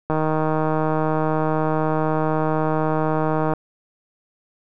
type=click train; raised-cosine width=1 ms; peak=-8 dBFS; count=537; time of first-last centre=0.1-3.536 s; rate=156 Hz; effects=none